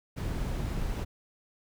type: noise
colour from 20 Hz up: brown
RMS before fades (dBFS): -32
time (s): 0.16-1.05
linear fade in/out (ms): 20
effects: none